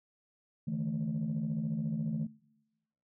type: chord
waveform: sine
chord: D suspended second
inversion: none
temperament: equal with one note detuned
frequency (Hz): 146.83 / 161.05 / 220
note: D3 / E3 / A3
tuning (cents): 0 / -40 / 0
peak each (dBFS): -37 / -34 / -34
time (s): 0.67-2.27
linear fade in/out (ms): 10
effects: noise-tail reverb RT60 1.0 s tail -23 dB re dry + tanh soft clip ceiling -26 dBFS